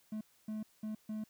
triangle tone bursts at uneven times, 215.6 Hz, A3, 35 cents flat, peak -35 dBFS, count 4, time 0.12-0.21 / 0.48-0.63 / 0.83-0.95 / 1.09-1.24 s, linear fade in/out 5 ms, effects white hiss -69 dBFS RMS until 1.29 s

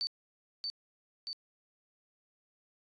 sine tone with echo, 4555 Hz, C#8, 46 cents sharp, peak -31 dBFS, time 0.01-0.07 s, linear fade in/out 0 ms, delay 630 ms, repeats 2, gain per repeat -3 dB, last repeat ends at 1.33 s, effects resampled to 22050 Hz

